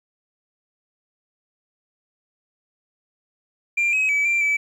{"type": "tone with pitch steps", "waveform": "sine", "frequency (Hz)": [2381, 2546, 2292, 2362, 2302], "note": ["D7", "D#7", "D7", "D7", "D7"], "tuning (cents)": [23, 39, -43, 9, -35], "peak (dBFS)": -15, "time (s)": [3.77, 4.57], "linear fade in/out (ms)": 10, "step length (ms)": 160, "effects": ["tanh soft clip ceiling -16 dBFS", "9-bit"]}